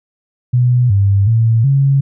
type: tone with pitch steps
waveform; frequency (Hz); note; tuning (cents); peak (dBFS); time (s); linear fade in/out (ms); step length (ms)
sine; 123.6 / 99.2 / 113.5 / 137.8; B2 / G2 / A#2 / C#3; +2 / +21 / -46 / -10; -8; 0.53-2.01; 10; 370
effects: none